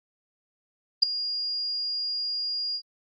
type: tone with ADSR envelope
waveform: sine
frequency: 4839 Hz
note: D#8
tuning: 49 cents flat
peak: -10 dBFS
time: 1.02-2.82 s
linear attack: 12 ms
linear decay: 3 ms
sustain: -17 dB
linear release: 69 ms
effects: Opus 48 kbps